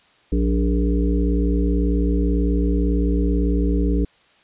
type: harmonic tone with a mistuned harmonic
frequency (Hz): 58.1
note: A#1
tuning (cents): -5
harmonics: 1 / 3 / 5 / 7 / 8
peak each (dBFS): -18 / -24 / -23 / -28 / -31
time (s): 0.32-4.05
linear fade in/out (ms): 5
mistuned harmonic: 3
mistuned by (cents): +86
effects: white hiss -56 dBFS RMS until 4.43 s + resampled to 8000 Hz